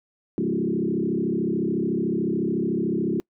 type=tone with frequency modulation; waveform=sine; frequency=277.2 Hz; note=C#4; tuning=in tune; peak=-21 dBFS; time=0.38-3.2 s; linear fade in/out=0 ms; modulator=33.8 Hz; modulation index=3.2; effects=noise-tail reverb RT60 0.1 s tail -25 dB re dry